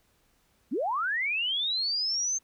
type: linear sweep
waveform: sine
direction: up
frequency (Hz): 193.4 to 6370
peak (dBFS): -26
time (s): 0.71-2.39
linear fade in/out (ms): 20
effects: pink hiss -68 dBFS RMS until 2.43 s